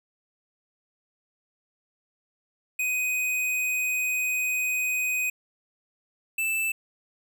square tone pair in turn, 2500 / 2644 Hz, D#7 / E7, +8 / +5 cents, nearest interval minor second, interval 97 cents, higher second, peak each -25 dBFS, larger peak neither, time 2.79-5.3 / 6.38-6.72 s, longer first, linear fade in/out 5 ms, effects none

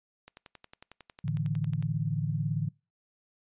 click train, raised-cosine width 0.2 ms, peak -29 dBFS, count 18, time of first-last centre 0.28-1.825 s, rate 11 Hz
sine chord, A suspended fourth, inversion none, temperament equal, 110 / 146.83 / 164.81 Hz, A2 / D3 / E3, 0 / 0 / 0 cents, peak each -33 / -30 / -33 dBFS, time 1.24-2.69 s, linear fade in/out 10 ms
effects noise-tail reverb RT60 0.3 s tail -26 dB re dry + resampled to 8000 Hz

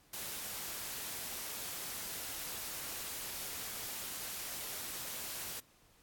white noise, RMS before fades -42 dBFS, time 0.13-5.6 s, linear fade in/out 5 ms, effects pink hiss -66 dBFS RMS until 6.02 s + AAC 64 kbps

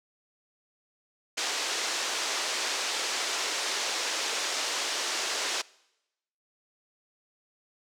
white band-pass noise, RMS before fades -31 dBFS, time 1.37-5.62 s, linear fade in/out 10 ms, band 340 to 6700 Hz, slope 24 dB/octave, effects noise-tail reverb RT60 0.9 s tail -23 dB re dry

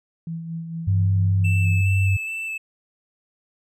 sine tone with tremolo, 165 Hz, E3, 2 cents sharp, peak -26 dBFS, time 0.27-1.81 s, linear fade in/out 2 ms, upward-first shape sine, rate 4.4 Hz, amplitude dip 45%
sine tone with pitch glide, 98 to 96.93 Hz, G2 to G2, 0 to -19 cents, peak -16 dBFS, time 0.87-2.17 s, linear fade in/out 10 ms, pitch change -19 cents, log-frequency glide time 1.14-1.75 s
triangle tone with vibrato, 2637 Hz, E7, in tune, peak -25 dBFS, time 1.44-2.58 s, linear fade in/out 10 ms, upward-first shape square, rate 2.4 Hz, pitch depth 11 cents each way
effects none

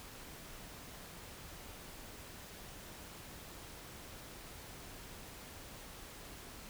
silence, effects pink hiss -51 dBFS RMS until 6.69 s

